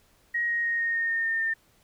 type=tone with pitch steps; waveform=sine; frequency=1889 / 1877 / 1865.1 / 1853.3 / 1841.6 / 1829.9 / 1818.3 / 1806.8 Hz; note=A#6 / A#6 / A#6 / A#6 / A#6 / A#6 / A#6 / A6; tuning=+22 / +11 / 0 / -11 / -22 / -33 / -44 / +45 cents; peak=-24 dBFS; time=0.34-1.54 s; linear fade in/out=10 ms; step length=150 ms; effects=pink hiss -63 dBFS RMS until 1.83 s